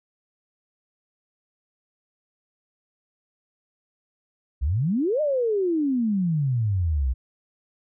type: exponential two-way sweep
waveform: sine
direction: up then down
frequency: 60 to 624 to 60 Hz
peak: -20 dBFS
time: 4.61-7.14 s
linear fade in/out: 20 ms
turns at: 5.21 s
effects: none